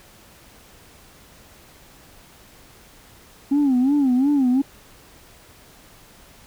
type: tone with vibrato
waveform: sine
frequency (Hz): 269.2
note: C4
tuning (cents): +49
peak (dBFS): -13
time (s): 3.51-4.62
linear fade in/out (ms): 10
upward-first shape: sine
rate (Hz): 2.8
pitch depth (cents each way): 150
effects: tanh soft clip ceiling -13 dBFS + pink hiss -49 dBFS RMS until 6.46 s